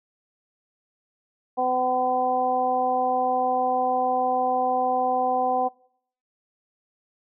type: harmonic tone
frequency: 253.4 Hz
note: B3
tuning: 45 cents sharp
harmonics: 1 / 2 / 3 / 4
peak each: -33 / -27 / -22 / -31 dBFS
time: 1.57-5.69 s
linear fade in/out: 20 ms
effects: noise-tail reverb RT60 0.6 s tail -23 dB re dry